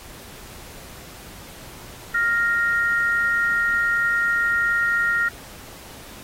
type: tone pair together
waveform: sine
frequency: 1403.3 / 1864.7 Hz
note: F6 / A#6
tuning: +8 / 0 cents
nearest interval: perfect fourth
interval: 492 cents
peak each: -20 / -21 dBFS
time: 2.14-5.29 s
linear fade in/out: 10 ms
effects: pink hiss -42 dBFS RMS until 6.23 s + AAC 48 kbps